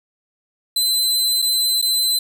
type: tone with dropouts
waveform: sawtooth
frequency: 4047 Hz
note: B7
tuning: 42 cents sharp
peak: -13 dBFS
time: 0.76-2.19 s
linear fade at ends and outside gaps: 5 ms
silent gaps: 1.419-1.423 / 1.816-1.824 s
effects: none